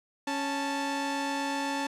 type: tone pair together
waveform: sawtooth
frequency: 277.2 / 879.5 Hz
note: C#4 / A5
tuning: 0 / -1 cents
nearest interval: octave + minor sixth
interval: 1999 cents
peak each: -28 dBFS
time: 0.27-1.87 s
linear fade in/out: 5 ms
effects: low-pass 8000 Hz 12 dB/octave